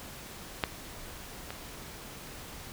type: clicks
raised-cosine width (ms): 0.3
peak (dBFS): -10 / -21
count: 2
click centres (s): 0.638 / 1.505
effects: pink hiss -45 dBFS RMS until 2.72 s